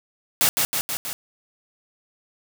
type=noise with echo; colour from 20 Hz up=white; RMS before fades=-18 dBFS; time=0.41-0.49 s; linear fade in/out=0 ms; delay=160 ms; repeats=4; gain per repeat=-3 dB; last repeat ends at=1.13 s; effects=none